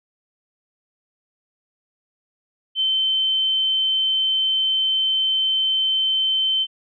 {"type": "tone", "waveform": "sine", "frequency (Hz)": 3086, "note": "G7", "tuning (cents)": -28, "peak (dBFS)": -17, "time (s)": [2.75, 6.67], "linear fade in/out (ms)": 50, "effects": []}